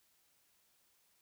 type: silence
effects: white hiss -73 dBFS RMS until 1.21 s